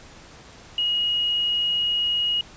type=tone; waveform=sine; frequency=2888 Hz; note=F#7; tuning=43 cents flat; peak=-20 dBFS; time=0.78-2.41 s; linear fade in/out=2 ms; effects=pink hiss -46 dBFS RMS until 2.56 s + resampled to 16000 Hz